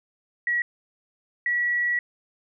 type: tone pair in turn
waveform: sine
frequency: 1920 / 1933.4 Hz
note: B6 / B6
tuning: -49 / -37 cents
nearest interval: unison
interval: 12 cents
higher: second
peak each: -21 dBFS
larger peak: neither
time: 0.47-0.62 / 1.46-1.99 s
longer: second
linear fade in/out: 2 ms
effects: none